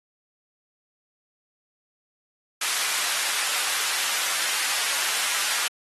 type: high-pass noise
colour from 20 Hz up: pink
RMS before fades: -26 dBFS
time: 2.61-5.68 s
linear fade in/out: 5 ms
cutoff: 1400 Hz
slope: 12 dB/octave
effects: AAC 32 kbps